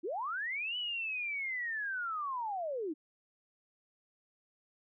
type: linear two-way sweep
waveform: sine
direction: up then down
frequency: 285.6 to 2992 to 285.6 Hz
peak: -34 dBFS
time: 0.03-2.94 s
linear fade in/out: 20 ms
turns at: 0.77 s
effects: none